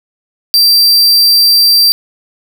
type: tone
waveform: 45% pulse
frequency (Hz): 4700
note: D8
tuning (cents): +1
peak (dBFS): -4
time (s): 0.54-1.92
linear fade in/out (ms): 0
effects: none